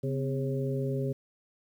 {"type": "harmonic tone with a mistuned harmonic", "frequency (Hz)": 135.8, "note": "C#3", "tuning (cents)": -35, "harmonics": [1, 2, 3, 4], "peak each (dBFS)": [-30, -36, -34, -38], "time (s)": [0.03, 1.13], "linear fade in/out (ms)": 10, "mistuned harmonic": 2, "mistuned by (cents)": -100, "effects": ["10-bit"]}